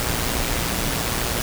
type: noise with amplitude modulation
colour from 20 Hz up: pink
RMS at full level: -21 dBFS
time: 0-1.42 s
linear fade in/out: 0 ms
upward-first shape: sine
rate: 117 Hz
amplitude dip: 55%
effects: none